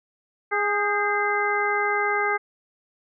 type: harmonic tone with a mistuned harmonic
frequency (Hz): 412.7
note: G#4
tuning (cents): -11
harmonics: 1 / 2 / 3 / 4 / 5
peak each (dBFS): -27 / -27 / -27 / -27 / -27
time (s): 0.51-2.38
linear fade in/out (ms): 20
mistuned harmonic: 4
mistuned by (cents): -62
effects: none